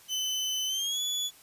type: tone with pitch glide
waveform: 30% pulse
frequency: 3032 to 3423 Hz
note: F#7 to A7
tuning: +42 to -48 cents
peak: -26 dBFS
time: 0.08-1.31 s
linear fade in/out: 50 ms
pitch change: +210 cents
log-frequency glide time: 0.67-1.01 s
effects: white hiss -55 dBFS RMS until 1.42 s + resampled to 32000 Hz